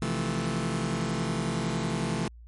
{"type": "chord", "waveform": "sawtooth", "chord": "F major seventh", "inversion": "second", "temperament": "just", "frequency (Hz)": [130.96, 163.7, 174.61, 218.3], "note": ["C3", "E3", "F3", "A3"], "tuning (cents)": [2, -12, 0, -13], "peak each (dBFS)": [-29, -28, -30, -28], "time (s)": [0.02, 2.28], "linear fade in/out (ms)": 2, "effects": ["added 58 Hz sine -45 dBFS peak until 2.47 s", "MP3 48 kbps"]}